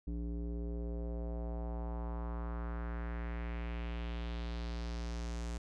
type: tone with low-pass filter sweep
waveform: square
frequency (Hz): 58.27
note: A#1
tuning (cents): 0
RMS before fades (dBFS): -39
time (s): 0.07-5.58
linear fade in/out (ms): 5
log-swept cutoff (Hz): 290 to 7600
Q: 2.1
effects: none